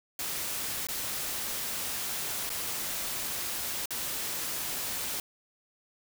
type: noise with dropouts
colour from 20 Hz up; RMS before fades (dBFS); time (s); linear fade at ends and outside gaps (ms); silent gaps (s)
white; -34; 0.19-5.2; 2; 0.87-0.886 / 2.494-2.501 / 3.857-3.906
effects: none